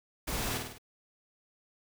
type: noise with echo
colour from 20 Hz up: pink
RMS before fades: -35 dBFS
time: 0.27-0.58 s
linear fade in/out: 10 ms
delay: 51 ms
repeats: 4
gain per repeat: -4 dB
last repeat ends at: 0.784 s
effects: none